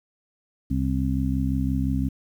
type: harmonic tone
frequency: 65.8 Hz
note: C2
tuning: 10 cents sharp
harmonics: 1 / 2 / 3 / 4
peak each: -26 / -27 / -29 / -26 dBFS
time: 0.7-2.09 s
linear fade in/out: 10 ms
effects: 9-bit